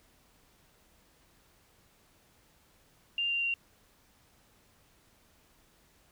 sine tone with pitch steps, 2794 / 2778 / 2762 Hz, F7 / F7 / F7, 0 / -10 / -20 cents, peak -28 dBFS, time 3.18-3.54 s, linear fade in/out 2 ms, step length 120 ms, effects pink hiss -65 dBFS RMS until 6.11 s

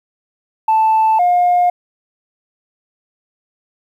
sine tone pair in turn, 880 / 711.8 Hz, A5 / F5, 0 / +33 cents, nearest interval major third, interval 367 cents, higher first, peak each -8 dBFS, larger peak neither, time 0.68-1.19 / 1.19-1.7 s, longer neither, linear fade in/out 5 ms, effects tanh soft clip ceiling -7 dBFS + 8-bit

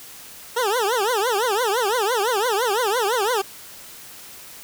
20% pulse tone with vibrato, 445.7 Hz, A4, 22 cents sharp, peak -14 dBFS, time 0.56-3.42 s, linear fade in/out 10 ms, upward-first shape triangle, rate 5.9 Hz, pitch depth 280 cents each way, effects white hiss -41 dBFS RMS until 4.63 s

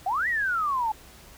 sine exponential two-way sweep, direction up then down, 709 to 1987 to 846 Hz, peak -23 dBFS, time 0.06-0.92 s, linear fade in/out 5 ms, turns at 0.28 s, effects added 60 Hz sine -54 dBFS peak until 1.37 s + pink hiss -50 dBFS RMS until 1.37 s

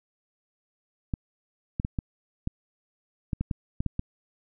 clicks, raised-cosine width 5 ms, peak -15 dBFS, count 11, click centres 1.138 / 1.799 / 1.849 / 1.988 / 2.474 / 3.332 / 3.41 / 3.512 / 3.805 / 3.863 / 3.994 s, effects none

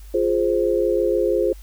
sine chord, F minor, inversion none, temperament equal, 349.2 / 415.3 / 523.3 Hz, F4 / Ab4 / C5, 0 / 0 / 0 cents, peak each -21 dBFS, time 0.14-1.53 s, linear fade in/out 5 ms, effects added 50 Hz sine -37 dBFS peak until 1.62 s + white hiss -52 dBFS RMS until 1.62 s

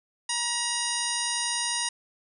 harmonic tone with a mistuned harmonic, 951 Hz, A#5, 34 cents sharp, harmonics 1 / 2 / 3 / 4 / 5 / 6 / 7 / 9 / 10, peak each -35 / -35 / -35 / -35 / -35 / -35 / -35 / -35 / -35 dBFS, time 0.29-1.89 s, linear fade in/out 5 ms, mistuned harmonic 5, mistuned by +62 cents, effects none

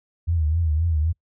sine tone with vibrato, 80.3 Hz, E2, 45 cents flat, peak -18 dBFS, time 0.27-1.13 s, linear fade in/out 20 ms, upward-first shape triangle, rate 3.8 Hz, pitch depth 130 cents each way, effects noise-tail reverb RT60 0.1 s tail -25 dB re dry

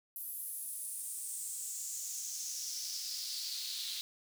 pink noise with high-pass filter sweep, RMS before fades -41 dBFS, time 0.16-4.01 s, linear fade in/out 0 ms, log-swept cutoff 12000 to 3800 Hz, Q 4.1, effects none

